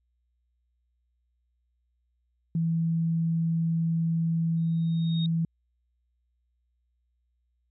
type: tone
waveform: sine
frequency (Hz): 164.81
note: E3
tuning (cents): 0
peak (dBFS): -23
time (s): 2.55-5.45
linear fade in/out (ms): 2
type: tone with exponential growth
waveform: sine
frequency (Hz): 3729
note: A#7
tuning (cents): 0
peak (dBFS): -32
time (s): 4.57-5.26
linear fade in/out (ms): 2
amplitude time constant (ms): 150
effects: added 60 Hz sine -70 dBFS peak until 7.7 s